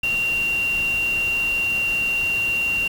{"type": "tone in noise", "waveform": "sine", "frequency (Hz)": 2761, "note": "F7", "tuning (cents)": -20, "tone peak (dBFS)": -19, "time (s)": [0.03, 2.88], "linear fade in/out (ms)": 5, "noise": "pink", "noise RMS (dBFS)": -35, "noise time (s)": [0.03, 2.88], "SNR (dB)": 13, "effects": []}